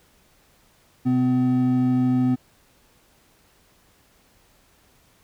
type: tone pair together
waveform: triangle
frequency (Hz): 126.7 / 253.4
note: B2 / B3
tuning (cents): +45 / +45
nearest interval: octave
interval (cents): 1200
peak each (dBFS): -22 / -16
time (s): 1.05-2.36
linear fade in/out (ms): 20
effects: pink hiss -59 dBFS RMS until 5.23 s